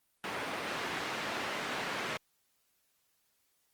white band-pass noise, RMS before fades -37 dBFS, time 0.24-2.17 s, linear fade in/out 0 ms, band 160 to 2200 Hz, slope 12 dB/octave, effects white hiss -75 dBFS RMS until 3.73 s + Opus 32 kbps

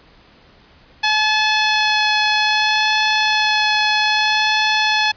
10% pulse tone with vibrato, 856 Hz, A5, 48 cents flat, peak -5 dBFS, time 1.03-5.12 s, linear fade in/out 10 ms, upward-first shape sine, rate 0.62 Hz, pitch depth 9 cents each way, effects pink hiss -49 dBFS RMS until 5.16 s + resampled to 11025 Hz

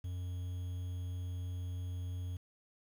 triangle tone with quantisation, 89.7 Hz, F2, 47 cents sharp, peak -35 dBFS, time 0.04-2.37 s, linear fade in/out 5 ms, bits 10, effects none

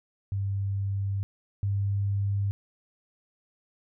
sine tone pair in turn, 98.7 / 99.85 Hz, G2 / G2, +12 / +32 cents, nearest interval unison, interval 20 cents, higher second, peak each -26 / -24 dBFS, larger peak second, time 0.32-1.23 / 1.63-2.51 s, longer first, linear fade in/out 0 ms, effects none

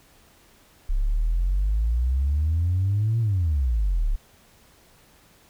sine exponential two-way sweep, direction up then down, 32.7 to 116.8 to 32.7 Hz, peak -18 dBFS, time 0.89-4.16 s, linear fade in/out 10 ms, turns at 3.2 s, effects tanh soft clip ceiling -16 dBFS + pink hiss -56 dBFS RMS until 5.49 s

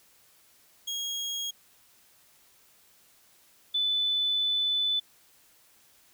30% pulse / sine tone pair in turn, 3284 / 3498 Hz, G#7 / A7, -20 / -11 cents, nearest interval minor second, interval 109 cents, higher second, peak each -28 / -24 dBFS, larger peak second, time 0.87-1.51 / 3.74-5 s, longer second, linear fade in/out 10 ms, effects white hiss -61 dBFS RMS until 6.13 s

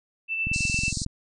sine tone with tremolo, 2657 Hz, E7, 13 cents sharp, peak -23 dBFS, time 0.28-0.93 s, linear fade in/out 50 ms, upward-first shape sine, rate 8.9 Hz, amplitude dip 40%
click train, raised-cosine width 5 ms, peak -18 dBFS, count 14, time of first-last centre 0.47-1.064 s, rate 21.9 Hz
pink band-pass noise, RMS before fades -33 dBFS, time 0.53-1.05 s, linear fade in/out 10 ms, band 4100 to 8800 Hz, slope 96 dB/octave
effects none

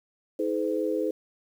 sine tone cluster, 318.2 / 425 / 509 Hz, D#4 / G#4 / C5, +39 / +40 / -48 cents, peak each -29 dBFS, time 0.39-1.11 s, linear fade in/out 5 ms, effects 9-bit

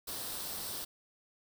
white noise with comb filter, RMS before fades -40 dBFS, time 0.07-0.85 s, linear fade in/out 10 ms, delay 0.22 ms, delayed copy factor +0.5, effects none

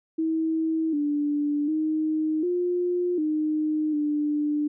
sine tone with pitch steps, 321.4 / 292.6 / 311.8 / 355.2 / 307.4 / 296.9 Hz, E4 / D4 / D#4 / F4 / D#4 / D4, -44 / -6 / +4 / +29 / -21 / +19 cents, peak -22 dBFS, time 0.18-4.68 s, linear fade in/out 10 ms, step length 750 ms, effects none

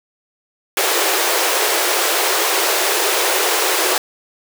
pink high-pass noise, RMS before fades -17 dBFS, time 0.77-3.98 s, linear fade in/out 2 ms, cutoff 340 Hz, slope 96 dB/octave, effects none

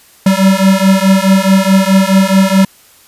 square beating tone pair, 190 / 194.7 Hz, F#3 / G3, +46 / -12 cents, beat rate 4.7 Hz, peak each -10 dBFS, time 0.26-2.65 s, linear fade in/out 5 ms, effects white hiss -44 dBFS RMS until 3.07 s + resampled to 32000 Hz

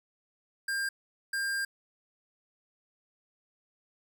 square tone bursts at uneven times, 1600 Hz, G6, 35 cents sharp, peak -30 dBFS, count 2, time 0.68-0.89 / 1.33-1.65 s, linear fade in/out 5 ms, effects none

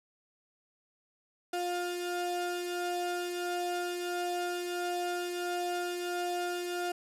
35% pulse tone pair together, 353.7 / 705.9 Hz, F4 / F5, +22 / +18 cents, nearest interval octave, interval 1196 cents, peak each -32 / -35 dBFS, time 1.53-6.92 s, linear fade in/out 5 ms, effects resampled to 32000 Hz + 11-bit

